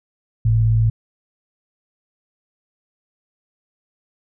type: tone pair together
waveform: sine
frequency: 51.84 / 111.5 Hz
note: G#1 / A2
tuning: -2 / +23 cents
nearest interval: octave + minor second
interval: 1325 cents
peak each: -21 / -13 dBFS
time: 0.45-0.9 s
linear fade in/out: 5 ms
effects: none